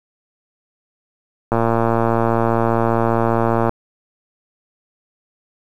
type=click train; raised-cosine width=1 ms; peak=-3 dBFS; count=251; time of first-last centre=1.52-3.694 s; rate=115 Hz; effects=7-bit